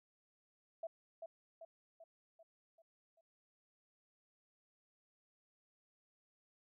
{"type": "tone with echo", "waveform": "sine", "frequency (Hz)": 659.3, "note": "E5", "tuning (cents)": 0, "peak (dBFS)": -40, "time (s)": [0.83, 0.87], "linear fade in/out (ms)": 5, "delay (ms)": 390, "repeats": 6, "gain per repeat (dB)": -5, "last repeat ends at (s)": 3.21, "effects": []}